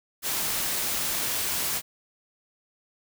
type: noise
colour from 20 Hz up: white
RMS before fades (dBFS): -28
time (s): 0.22-1.82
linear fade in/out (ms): 50
effects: none